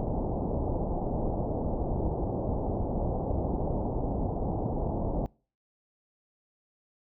pink low-pass noise, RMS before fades -30 dBFS, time 0-5.26 s, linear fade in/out 0 ms, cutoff 840 Hz, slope 48 dB/octave, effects noise-tail reverb RT60 0.4 s tail -25 dB re dry

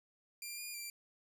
10% pulse tone with pitch steps, 2385 / 2423 / 2361 Hz, D7 / D#7 / D7, +26 / -47 / +9 cents, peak -34 dBFS, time 0.42-0.9 s, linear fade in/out 2 ms, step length 160 ms, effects none

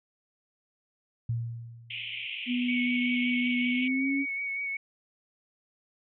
sine tone with exponential decay, 116.54 Hz, A#2, in tune, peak -25 dBFS, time 1.29-2.26 s, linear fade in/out 5 ms, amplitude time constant 210 ms
pink band-pass noise, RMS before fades -37 dBFS, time 1.9-3.88 s, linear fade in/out 5 ms, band 2200 to 3200 Hz, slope 96 dB/octave
sine tone with pitch glide, 246.1 to 276.2 Hz, B3 to C#4, -6 to -6 cents, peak -26 dBFS, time 2.46-4.26 s, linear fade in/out 50 ms, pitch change +200 cents, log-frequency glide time 3.7-4.14 s
sine tone with vibrato, 2231 Hz, C#7, 11 cents sharp, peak -30 dBFS, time 2.68-4.77 s, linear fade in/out 5 ms, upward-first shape sine, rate 5.3 Hz, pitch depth 24 cents each way
effects none

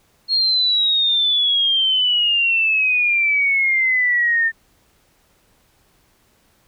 sine exponential sweep, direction down, 4294 to 1801 Hz, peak -14 dBFS, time 0.28-4.52 s, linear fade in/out 50 ms, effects pink hiss -59 dBFS RMS until 6.67 s

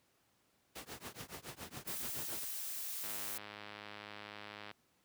pink noise with tremolo, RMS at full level -44 dBFS, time 0.75-2.45 s, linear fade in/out 10 ms, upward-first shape triangle, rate 7.1 Hz, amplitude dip 100%
blue noise, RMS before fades -42 dBFS, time 1.87-3.38 s, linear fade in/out 5 ms
click train, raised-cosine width 0.3 ms, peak -31 dBFS, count 175, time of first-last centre 3.04-4.713 s, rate 104 Hz
effects pink hiss -74 dBFS RMS until 5.04 s + high-pass 100 Hz 12 dB/octave

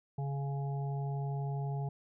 harmonic tone, 139.4 Hz, C#3, 10 cents sharp, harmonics 1 / 3 / 5 / 6, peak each -33 / -46 / -47 / -47 dBFS, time 0.18-1.89 s, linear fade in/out 5 ms, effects none

